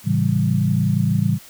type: chord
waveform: sine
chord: A dominant seventh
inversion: none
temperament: equal with one note detuned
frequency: 110 / 137 / 164.81 / 196 Hz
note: A2 / C#3 / E3 / G3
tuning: 0 / -20 / 0 / 0 cents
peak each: -21 dBFS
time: 0.04-1.39 s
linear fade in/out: 50 ms
effects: white hiss -44 dBFS RMS until 1.49 s